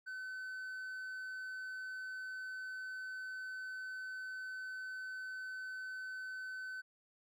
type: tone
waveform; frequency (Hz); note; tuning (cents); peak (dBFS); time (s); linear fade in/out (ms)
triangle; 1519; F#6; +45; -40; 0.06-6.82; 20
effects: none